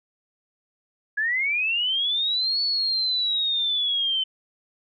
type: linear two-way sweep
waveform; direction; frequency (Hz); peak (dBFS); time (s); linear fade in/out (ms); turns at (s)
sine; up then down; 1661.2 to 4455 to 3057; -21; 1.17-4.24; 10; 2.62
effects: none